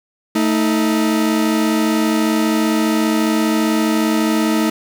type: tone pair together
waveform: 40% pulse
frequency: 221.8 / 316.7 Hz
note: A3 / D#4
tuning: +14 / +31 cents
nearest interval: tritone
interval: 617 cents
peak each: -16 dBFS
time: 0.35-4.7 s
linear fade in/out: 5 ms
effects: 8-bit